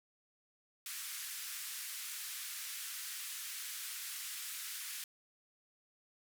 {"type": "band-pass noise", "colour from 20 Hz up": "white", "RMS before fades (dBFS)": -44, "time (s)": [0.86, 5.04], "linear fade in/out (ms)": 2, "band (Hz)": [1400, 15000], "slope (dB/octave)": 24, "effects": []}